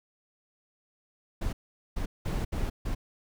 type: noise bursts at uneven times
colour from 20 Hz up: brown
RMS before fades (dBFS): -30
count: 5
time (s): 1.41-1.53 / 1.96-2.06 / 2.25-2.45 / 2.52-2.7 / 2.85-2.95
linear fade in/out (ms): 10
effects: none